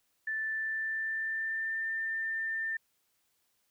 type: tone with pitch glide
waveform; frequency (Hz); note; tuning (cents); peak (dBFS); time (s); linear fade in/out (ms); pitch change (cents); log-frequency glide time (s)
sine; 1760 to 1793.9; A6 to A6; 0 to +33; -31; 0.27-2.77; 5; +33; 0.39-1.84
effects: white hiss -75 dBFS RMS until 3.7 s